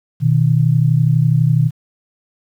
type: tone pair together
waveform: sine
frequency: 123.47 / 155.56 Hz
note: B2 / D#3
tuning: 0 / 0 cents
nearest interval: major third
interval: 400 cents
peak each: -13 dBFS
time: 0.2-1.71 s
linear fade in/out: 50 ms
effects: 8-bit